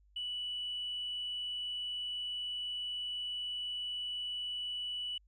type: tone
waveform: sine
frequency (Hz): 2958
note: F#7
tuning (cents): -1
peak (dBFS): -35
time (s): 0.16-5.18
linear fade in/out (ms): 5
effects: tanh soft clip ceiling -31 dBFS + added 50 Hz sine -63 dBFS peak until 5.27 s